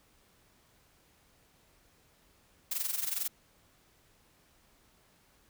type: noise with amplitude modulation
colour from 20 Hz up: blue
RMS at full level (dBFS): -31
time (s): 2.71-3.28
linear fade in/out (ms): 5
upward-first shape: sine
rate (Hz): 22.2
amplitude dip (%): 75
effects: pink hiss -66 dBFS RMS until 5.49 s